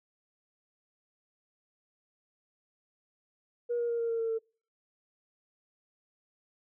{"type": "tone with pitch steps", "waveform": "sine", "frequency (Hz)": [478.4, 473.5, 468.6, 463.7, 458.9, 454.2, 449.5], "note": ["A#4", "A#4", "A#4", "A#4", "A#4", "A#4", "A4"], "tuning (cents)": [45, 27, 9, -9, -27, -45, 37], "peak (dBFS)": -27, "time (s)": [3.69, 4.39], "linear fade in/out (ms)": 20, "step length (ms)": 100, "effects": ["noise-tail reverb RT60 0.4 s tail -26 dB re dry", "tanh soft clip ceiling -24 dBFS"]}